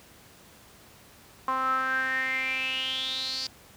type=tone with band-pass filter sweep; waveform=sawtooth; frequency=261.6 Hz; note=C4; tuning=in tune; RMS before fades=-29 dBFS; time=1.48-3.47 s; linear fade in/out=2 ms; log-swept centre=1100 to 4800 Hz; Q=9.3; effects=pink hiss -53 dBFS RMS until 3.76 s + high-pass 60 Hz 12 dB/octave